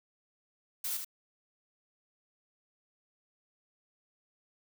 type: noise with echo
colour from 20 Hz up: blue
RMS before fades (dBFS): -35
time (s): 0.84-0.97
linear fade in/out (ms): 5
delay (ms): 77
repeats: 1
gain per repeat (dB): -5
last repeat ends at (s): 1.047
effects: none